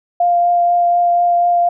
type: tone with vibrato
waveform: sine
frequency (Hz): 698.5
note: F5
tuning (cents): 0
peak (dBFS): -10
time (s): 0.2-1.69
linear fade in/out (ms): 5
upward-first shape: triangle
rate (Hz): 4.1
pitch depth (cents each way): 11
effects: none